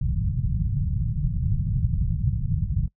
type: low-pass noise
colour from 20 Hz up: white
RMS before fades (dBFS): -24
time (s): 0.01-2.88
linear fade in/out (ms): 5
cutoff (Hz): 160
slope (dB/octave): 48
effects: noise-tail reverb RT60 0.1 s tail -23 dB re dry